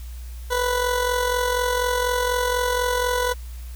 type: tone with amplitude modulation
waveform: 20% pulse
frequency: 493.9 Hz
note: B4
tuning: in tune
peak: -13 dBFS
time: 0.5-3.34 s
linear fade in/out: 20 ms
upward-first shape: sine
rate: 44.1 Hz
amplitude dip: 50%
effects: added 60 Hz sine -32 dBFS peak until 3.75 s + white hiss -49 dBFS RMS until 3.75 s